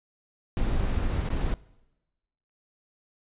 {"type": "noise with dropouts", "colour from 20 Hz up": "brown", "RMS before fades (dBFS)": -26, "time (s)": [0.57, 1.54], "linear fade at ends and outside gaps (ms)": 1, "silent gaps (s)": [1.289, 1.302], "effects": ["noise-tail reverb RT60 1.0 s tail -21 dB re dry", "resampled to 8000 Hz"]}